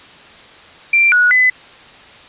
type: tone with pitch steps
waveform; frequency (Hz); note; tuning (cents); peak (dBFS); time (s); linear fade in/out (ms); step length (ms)
sine; 2360 / 1461 / 2011; D7 / F#6 / B6; +8 / -22 / +31; -8; 0.93-1.5; 5; 190
effects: white hiss -40 dBFS RMS until 2.28 s + resampled to 8000 Hz